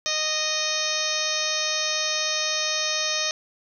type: harmonic tone with a mistuned harmonic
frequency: 619 Hz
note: D#5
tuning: 9 cents flat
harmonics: 1 / 2 / 3 / 4 / 5 / 6 / 7 / 8 / 9 / 10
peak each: -33 / -35 / -33 / -32 / -35 / -30 / -33 / -33 / -31 / -30 dBFS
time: 0.06-3.31 s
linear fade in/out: 0 ms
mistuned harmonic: 8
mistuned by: +56 cents
effects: none